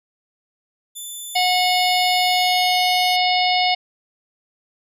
5% pulse tone with pitch glide, 3519 to 3117 Hz, A7 to G7, 0 to -11 cents, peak -23 dBFS, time 0.95-3.17 s, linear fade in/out 20 ms, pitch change -211 cents, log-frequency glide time 2.19-2.83 s
harmonic tone, 728 Hz, F#5, 28 cents flat, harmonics 1 / 3 / 4 / 5 / 6 / 7, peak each -18 / -23 / -24 / -25 / -26 / -26 dBFS, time 1.35-3.75 s, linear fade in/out 10 ms
effects resampled to 32000 Hz

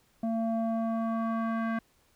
square tone with low-pass filter sweep, 226.3 Hz, A3, 49 cents sharp, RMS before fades -30 dBFS, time 0.23-1.79 s, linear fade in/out 5 ms, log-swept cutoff 570 to 1600 Hz, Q 2.4, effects pink hiss -67 dBFS RMS until 2.15 s

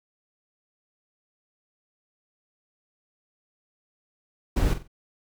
brown noise with echo, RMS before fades -22 dBFS, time 4.56-4.74 s, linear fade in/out 10 ms, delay 46 ms, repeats 3, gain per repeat -10 dB, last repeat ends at 4.878 s, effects none

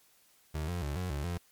30% pulse tone with pitch steps, 77.1 / 88.1 / 71.9 / 91 / 71.6 / 87.1 Hz, D#2 / F2 / D2 / F#2 / D2 / F2, -15 / +16 / -36 / -28 / -43 / -4 cents, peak -30 dBFS, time 0.54-1.38 s, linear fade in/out 10 ms, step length 140 ms, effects white hiss -65 dBFS RMS until 1.51 s + MP3 96 kbps

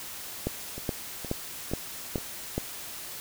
two click trains, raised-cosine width 2 ms, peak -24 / -14 dBFS, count 4 / 6, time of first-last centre 0.78-2.182 / 0.47-2.58 s, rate 2.14 / 2.37 Hz, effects white hiss -40 dBFS RMS until 3.2 s

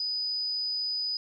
sine tone, 4978 Hz, D#8, in tune, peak -28 dBFS, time 0-1.17 s, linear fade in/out 2 ms, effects 11-bit

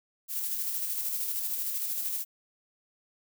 violet noise with tremolo, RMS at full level -31 dBFS, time 0.28-2.25 s, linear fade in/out 50 ms, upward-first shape square, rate 13 Hz, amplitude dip 30%, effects none

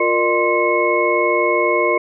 sine tone cluster, 353.4 / 465.4 / 604 / 1050 / 2186 Hz, F4 / A#4 / D5 / C6 / C#7, +21 / -3 / +48 / +6 / -25 cents, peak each -20 dBFS, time 0-1.98 s, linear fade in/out 5 ms, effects none

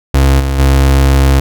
35% pulse tone with level steps, 67.7 Hz, C#2, 40 cents flat, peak -4 / -10 / -4 dBFS, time 0.14-1.4 s, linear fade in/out 5 ms, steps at 0.39 / 0.58 s, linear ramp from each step 20 ms, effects none

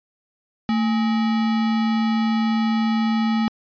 sine tone with sample-and-hold, 223.2 Hz, A3, 25 cents sharp, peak -17 dBFS, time 0.69-3.48 s, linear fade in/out 0 ms, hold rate 1050 Hz, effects resampled to 11025 Hz

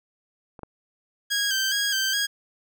clicks, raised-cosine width 1 ms, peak -29 / -21 dBFS, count 2, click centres 0.592 / 0.633 s
15% pulse tone with vibrato, 1600 Hz, G6, 35 cents sharp, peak -16 dBFS, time 1.3-2.27 s, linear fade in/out 20 ms, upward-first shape square, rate 2.4 Hz, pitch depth 45 cents each way
effects none

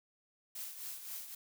blue noise with tremolo, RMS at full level -42 dBFS, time 0.55-1.35 s, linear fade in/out 5 ms, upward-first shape triangle, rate 3.8 Hz, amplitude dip 65%, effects none

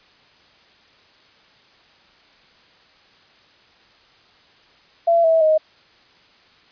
sine tone with pitch steps, 676 / 650.3 / 625.7 Hz, E5 / E5 / D#5, +43 / -24 / +10 cents, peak -12 dBFS, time 5.07-5.58 s, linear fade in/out 10 ms, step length 170 ms, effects white hiss -53 dBFS RMS until 6.71 s + resampled to 11025 Hz

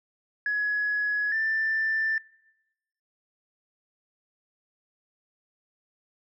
sine tone pair in turn, 1683 / 1774.3 Hz, G#6 / A6, +23 / +14 cents, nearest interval minor second, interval 91 cents, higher second, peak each -23 dBFS, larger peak neither, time 0.46-1.32 / 1.32-2.18 s, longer neither, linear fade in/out 2 ms, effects noise-tail reverb RT60 0.9 s tail -21 dB re dry + tanh soft clip ceiling -19 dBFS

